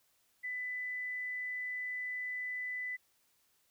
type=tone; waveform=sine; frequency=1997 Hz; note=B6; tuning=19 cents sharp; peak=-36 dBFS; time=0.43-2.97 s; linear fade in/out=20 ms; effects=white hiss -73 dBFS RMS until 3.7 s